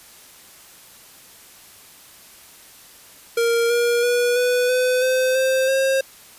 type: tone with pitch steps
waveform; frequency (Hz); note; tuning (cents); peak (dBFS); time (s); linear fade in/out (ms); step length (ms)
square; 466.2 / 475.4 / 484.9 / 494.5 / 504.3 / 514.3 / 524.5 / 534.9; A#4 / A#4 / B4 / B4 / B4 / C5 / C5 / C5; 0 / +34 / -32 / +2 / +36 / -30 / +4 / +38; -17; 3.37-6.01; 5; 330
effects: white hiss -46 dBFS RMS until 6.38 s + resampled to 32000 Hz